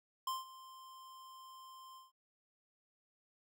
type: tone with ADSR envelope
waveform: square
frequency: 1046.5 Hz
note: C6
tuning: in tune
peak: -35 dBFS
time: 0.27-2.12 s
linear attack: 4 ms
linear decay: 170 ms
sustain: -18 dB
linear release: 160 ms
effects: none